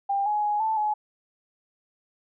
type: tone with pitch steps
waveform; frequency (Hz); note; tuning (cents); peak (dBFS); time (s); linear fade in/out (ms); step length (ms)
sine; 796 / 839 / 834 / 880 / 846; G5 / G#5 / G#5 / A5 / G#5; +26 / +17 / +7 / 0 / +32; -22; 0.09-0.94; 10; 170
effects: none